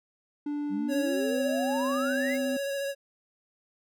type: tone with pitch glide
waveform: triangle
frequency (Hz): 292.6 to 257.7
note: D4 to C4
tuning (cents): -6 to -26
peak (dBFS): -27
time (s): 0.46-2.57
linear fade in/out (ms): 5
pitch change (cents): -220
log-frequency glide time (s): 0.9-1.33
type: exponential sweep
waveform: sine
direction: up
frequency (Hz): 185 to 2217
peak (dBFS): -31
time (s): 0.69-2.38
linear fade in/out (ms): 50
type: tone with vibrato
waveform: square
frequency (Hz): 556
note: C#5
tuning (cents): +5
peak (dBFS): -30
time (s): 0.88-2.95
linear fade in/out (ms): 50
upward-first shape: sine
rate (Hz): 14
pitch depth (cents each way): 19
type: noise with exponential growth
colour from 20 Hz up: blue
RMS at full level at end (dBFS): -46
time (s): 2.13-2.36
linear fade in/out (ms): 1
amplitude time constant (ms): 49
effects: none